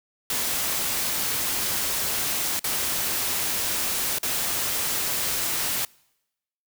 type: noise with dropouts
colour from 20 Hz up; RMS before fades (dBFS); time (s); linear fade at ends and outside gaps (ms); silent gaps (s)
white; -26; 0.3-5.85; 2; 2.594-2.642 / 4.186-4.23
effects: noise-tail reverb RT60 0.9 s tail -26 dB re dry